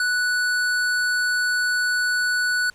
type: tone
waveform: square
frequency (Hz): 1480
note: F#6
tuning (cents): 0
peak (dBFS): -20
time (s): 0-2.7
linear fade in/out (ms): 2
effects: pink hiss -55 dBFS RMS until 2.74 s + low-pass 10000 Hz 12 dB/octave